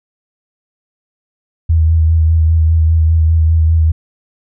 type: tone with vibrato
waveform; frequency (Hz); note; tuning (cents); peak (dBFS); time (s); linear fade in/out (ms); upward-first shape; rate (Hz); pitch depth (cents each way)
sine; 80.6; E2; -38; -7; 1.69-3.92; 10; sine; 5; 29
effects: none